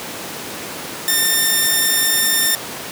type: tone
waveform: 5% pulse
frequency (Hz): 1805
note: A6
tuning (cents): +44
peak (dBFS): -3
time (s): 1.08-2.55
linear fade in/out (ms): 0
effects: pink hiss -28 dBFS RMS until 2.91 s + high-pass 200 Hz 12 dB/octave